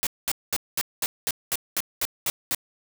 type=noise bursts; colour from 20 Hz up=white; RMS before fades=-25 dBFS; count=11; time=0.03-2.548 s; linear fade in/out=0 ms; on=38 ms; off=210 ms; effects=none